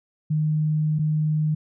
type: tone pair in turn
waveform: sine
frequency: 153.8 / 153.8 Hz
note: D#3 / D#3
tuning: -20 / -20 cents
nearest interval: unison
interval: 0 cents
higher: neither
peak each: -19 dBFS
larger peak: neither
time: 0.3-0.99 / 0.99-1.55 s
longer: first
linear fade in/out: 10 ms
effects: none